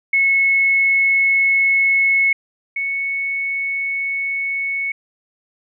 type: tone pair in turn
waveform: sine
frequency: 2192 / 2211 Hz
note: C#7 / C#7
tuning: -20 / -5 cents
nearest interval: unison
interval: 15 cents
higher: second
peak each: -12 / -19 dBFS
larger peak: first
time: 0.13-2.33 / 2.76-4.92 s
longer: first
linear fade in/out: 5 ms
effects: none